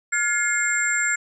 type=tone cluster; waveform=sine; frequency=1413 / 1706 / 2130 / 7410 Hz; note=F6 / G#6 / C7 / A#8; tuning=+20 / +46 / +30 / -11 cents; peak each=-25 dBFS; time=0.12-1.16 s; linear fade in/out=10 ms; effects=none